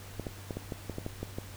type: clicks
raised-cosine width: 2 ms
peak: -22 dBFS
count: 10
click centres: 0.197 / 0.268 / 0.508 / 0.57 / 0.722 / 0.897 / 0.984 / 1.064 / 1.23 / 1.385 s
effects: added 97 Hz sine -46 dBFS peak until 1.56 s + pink hiss -49 dBFS RMS until 1.56 s